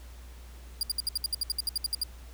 sawtooth tone bursts, 4810 Hz, D8, 41 cents sharp, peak -23 dBFS, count 15, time 0.81-2.035 s, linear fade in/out 2 ms, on 21 ms, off 65 ms, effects added 60 Hz sine -44 dBFS peak until 2.33 s + pink hiss -55 dBFS RMS until 2.33 s

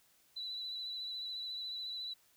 sine tone with vibrato, 3970 Hz, B7, 8 cents sharp, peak -39 dBFS, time 0.36-2.14 s, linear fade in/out 10 ms, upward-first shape sine, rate 14 Hz, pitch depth 27 cents each way, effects white hiss -69 dBFS RMS until 2.36 s

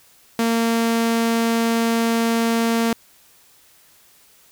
sawtooth tone, 229.6 Hz, A#3, 26 cents flat, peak -13 dBFS, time 0.39-2.93 s, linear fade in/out 2 ms, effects white hiss -53 dBFS RMS until 4.51 s

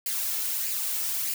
blue noise with flanger, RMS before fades -29 dBFS, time 0.06-1.34 s, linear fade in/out 2 ms, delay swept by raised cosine 0.41 to 2.31 ms, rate 1.6 Hz, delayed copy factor +0.5, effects none

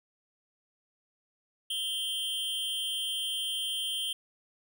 square tone with amplitude modulation, 3136 Hz, G7, in tune, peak -28 dBFS, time 1.7-4.13 s, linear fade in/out 5 ms, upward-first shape sine, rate 287 Hz, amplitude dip 70%, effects none

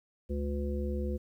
harmonic tone, 71.7 Hz, D2, 41 cents flat, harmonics 1 / 3 / 5 / 7, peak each -32 / -37 / -39 / -40 dBFS, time 0.29-1.18 s, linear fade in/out 20 ms, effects 11-bit

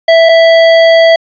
square tone pair in turn, 659.3 / 659.3 Hz, E5 / E5, 0 / 0 cents, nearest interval unison, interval 0 cents, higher neither, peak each -3 dBFS, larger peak neither, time 0.08-0.29 / 0.29-1.16 s, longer second, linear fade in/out 5 ms, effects resampled to 11025 Hz + 7-bit

